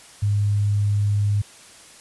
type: tone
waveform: sine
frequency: 102.6 Hz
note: G#2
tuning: 21 cents flat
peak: -17 dBFS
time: 0.22-1.42 s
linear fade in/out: 10 ms
effects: white hiss -46 dBFS RMS until 2 s + resampled to 24000 Hz